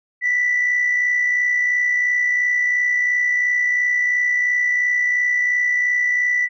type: tone pair together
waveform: sine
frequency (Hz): 1912.6 / 1975.5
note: A#6 / B6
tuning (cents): +44 / 0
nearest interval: minor second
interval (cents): 56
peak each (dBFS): -26 / -15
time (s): 0.21-6.49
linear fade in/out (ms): 50
effects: tanh soft clip ceiling -11 dBFS